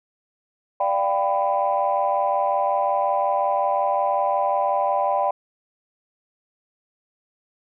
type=chord; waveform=sine; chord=G dominant seventh; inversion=second; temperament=equal with one note detuned; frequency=587.3 / 698.5 / 784 / 996.9 Hz; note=D5 / F5 / G5 / B5; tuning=0 / 0 / 0 / +16 cents; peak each=-23 / -26 / -22 / -24 dBFS; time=0.8-5.31 s; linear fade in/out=5 ms; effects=tanh soft clip ceiling -10 dBFS